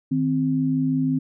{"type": "tone pair together", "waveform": "sine", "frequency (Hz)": [155.55, 261.6], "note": ["D#3", "C4"], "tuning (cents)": [0, 0], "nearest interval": "major sixth", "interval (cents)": 900, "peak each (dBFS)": [-24, -20], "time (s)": [0.11, 1.19], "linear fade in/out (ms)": 10, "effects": []}